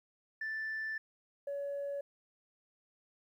sine tone pair in turn, 1763 / 564.7 Hz, A6 / C#5, +3 / +32 cents, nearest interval octave + minor sixth, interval 1971 cents, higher first, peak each -34 / -34 dBFS, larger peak neither, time 0.41-0.98 / 1.47-2.01 s, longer first, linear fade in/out 5 ms, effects tanh soft clip ceiling -33 dBFS + 12-bit

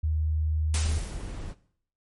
sine tone, 77.78 Hz, D#2, in tune, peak -23 dBFS, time 0.03-0.99 s, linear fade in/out 10 ms
white noise with exponential decay, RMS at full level -29 dBFS, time 0.74-1.53 s, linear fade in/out 2 ms, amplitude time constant 170 ms
brown noise, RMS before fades -35 dBFS, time 0.81-1.55 s, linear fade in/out 50 ms
effects noise-tail reverb RT60 0.6 s tail -18 dB re dry + MP3 48 kbps

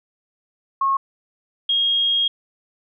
sine tone pair in turn, 1088 / 3260 Hz, C#6 / G#7, -33 / -33 cents, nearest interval octave + perfect fifth, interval 1900 cents, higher second, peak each -16 dBFS, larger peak neither, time 0.81-0.97 / 1.69-2.28 s, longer second, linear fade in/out 5 ms, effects none

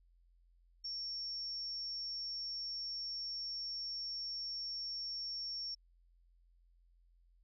sine tone, 5480 Hz, F8, 34 cents flat, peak -39 dBFS, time 0.84-5.75 s, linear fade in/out 10 ms, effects added 43 Hz sine -65 dBFS peak until 7.43 s

